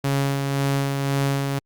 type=tone with tremolo; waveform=sawtooth; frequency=138.59 Hz; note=C#3; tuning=in tune; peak=-15 dBFS; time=0.04-1.59 s; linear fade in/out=5 ms; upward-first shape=sine; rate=1.9 Hz; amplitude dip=35%; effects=Opus 48 kbps